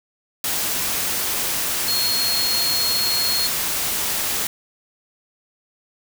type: tone in noise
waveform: sine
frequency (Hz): 4291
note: C8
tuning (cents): +43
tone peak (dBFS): -20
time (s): 1.88-3.47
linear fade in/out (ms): 2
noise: white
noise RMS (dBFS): -23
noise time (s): 0.44-4.47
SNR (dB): 0
effects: none